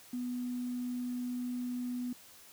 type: tone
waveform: triangle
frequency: 246.9 Hz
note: B3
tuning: in tune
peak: -30 dBFS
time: 0.13-2.13 s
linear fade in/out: 5 ms
effects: tanh soft clip ceiling -32 dBFS + white hiss -56 dBFS RMS until 2.52 s